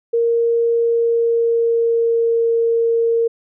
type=tone with pitch glide; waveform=sine; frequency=465.5 to 461.2 Hz; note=A#4 to A#4; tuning=-2 to -19 cents; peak=-13 dBFS; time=0.13-3.28 s; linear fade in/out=10 ms; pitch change=-17 cents; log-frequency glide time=0.74-2.43 s; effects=none